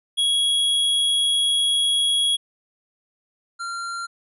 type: tone pair in turn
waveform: square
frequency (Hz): 3324 / 1380.3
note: G#7 / F6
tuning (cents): +1 / -21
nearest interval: octave + minor third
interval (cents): 1522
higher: first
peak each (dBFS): -18 / -28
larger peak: first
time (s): 0.17-2.37 / 3.59-4.07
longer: first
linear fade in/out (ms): 20
effects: resampled to 24000 Hz